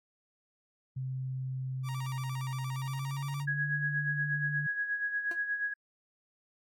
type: tone with pitch glide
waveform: sine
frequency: 130.5 to 146.48 Hz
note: C3 to D3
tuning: -4 to -4 cents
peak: -33 dBFS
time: 0.96-4.67 s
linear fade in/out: 10 ms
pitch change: +200 cents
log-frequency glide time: 2.7-3.68 s
type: tone with vibrato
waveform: sawtooth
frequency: 1044 Hz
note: C6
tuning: 4 cents flat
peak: -38 dBFS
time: 1.83-3.46 s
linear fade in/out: 50 ms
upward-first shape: square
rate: 8.6 Hz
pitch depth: 190 cents each way
type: tone with tremolo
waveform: sine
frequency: 1661.2 Hz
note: G#6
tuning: in tune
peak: -28 dBFS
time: 3.47-5.74 s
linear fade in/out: 10 ms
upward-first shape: sine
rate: 8.4 Hz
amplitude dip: 60%
type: tone with exponential decay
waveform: 20% pulse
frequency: 345.1 Hz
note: F4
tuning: 21 cents flat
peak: -35 dBFS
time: 5.31-5.4 s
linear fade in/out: 2 ms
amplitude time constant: 19 ms
effects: AAC 64 kbps